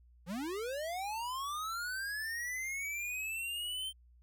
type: linear sweep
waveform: square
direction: up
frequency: 157.1 to 3136 Hz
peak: -37 dBFS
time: 0.26-3.93 s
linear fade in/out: 50 ms
effects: added 60 Hz sine -59 dBFS peak until 4.22 s